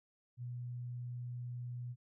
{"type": "tone", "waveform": "sine", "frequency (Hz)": 122.3, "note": "B2", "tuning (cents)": -16, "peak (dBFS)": -40, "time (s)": [0.37, 1.96], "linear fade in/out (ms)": 50, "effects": []}